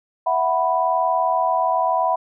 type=chord; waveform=sine; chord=E suspended second; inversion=none; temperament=equal; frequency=659.3 / 740 / 987.8 Hz; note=E5 / F#5 / B5; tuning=0 / 0 / 0 cents; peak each=-22 / -21 / -20 dBFS; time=0.26-2.16 s; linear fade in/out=10 ms; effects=none